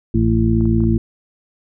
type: harmonic tone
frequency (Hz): 56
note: A1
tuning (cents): +31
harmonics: 1 / 2 / 3 / 4 / 6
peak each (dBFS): -19 / -17 / -25 / -17 / -20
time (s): 0.14-0.98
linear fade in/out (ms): 5
type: clicks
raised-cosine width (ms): 1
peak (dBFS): -26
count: 4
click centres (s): 0.609 / 0.655 / 0.805 / 0.839
effects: none